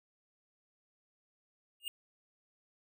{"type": "tone with exponential growth", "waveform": "square", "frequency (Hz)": 2829, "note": "F7", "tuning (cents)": 22, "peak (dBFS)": -32, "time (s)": [1.8, 1.88], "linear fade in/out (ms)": 1, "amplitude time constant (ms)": 16, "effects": []}